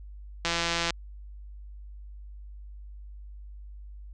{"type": "click train", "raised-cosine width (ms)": 0.2, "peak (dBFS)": -10, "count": 78, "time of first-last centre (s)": [0.45, 0.906], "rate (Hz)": 169, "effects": ["added 50 Hz sine -41 dBFS peak until 4.13 s", "resampled to 24000 Hz"]}